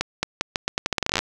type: accelerating click train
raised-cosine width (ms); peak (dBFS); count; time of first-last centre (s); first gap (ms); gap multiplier
0.2; -4; 18; 0.01-1.19; 220; 0.82
effects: none